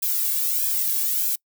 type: noise with flanger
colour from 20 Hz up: violet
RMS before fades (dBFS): -23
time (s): 0.02-1.36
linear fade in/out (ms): 10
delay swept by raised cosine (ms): 1.2 to 1.82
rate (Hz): 1.6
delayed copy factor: +0.95
effects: noise-tail reverb RT60 0.1 s tail -26 dB re dry